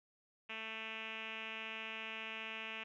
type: tone with low-pass filter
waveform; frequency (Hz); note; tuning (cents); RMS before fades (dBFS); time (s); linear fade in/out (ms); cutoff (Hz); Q
5% pulse; 221.3; A3; +10; -45; 0.49-2.84; 10; 2700; 5.3
effects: none